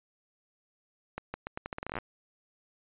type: accelerating click train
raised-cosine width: 0.5 ms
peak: -20 dBFS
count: 16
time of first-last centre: 1.18-1.986 s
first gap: 160 ms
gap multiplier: 0.81
effects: resampled to 8000 Hz